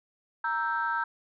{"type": "chord", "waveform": "sine", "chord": "E diminished", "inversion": "second", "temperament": "equal", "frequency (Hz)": [932.3, 1318.5, 1568], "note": ["Bb5", "E6", "G6"], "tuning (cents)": [0, 0, 0], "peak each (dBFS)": [-30, -31, -30], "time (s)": [0.44, 1.04], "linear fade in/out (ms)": 5, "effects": ["tanh soft clip ceiling -18 dBFS"]}